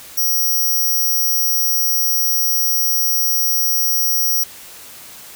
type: tone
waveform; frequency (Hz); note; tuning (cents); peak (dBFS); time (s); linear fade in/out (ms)
5% pulse; 5700; F8; +34; -9; 0.17-4.44; 10
effects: white hiss -38 dBFS RMS until 5.35 s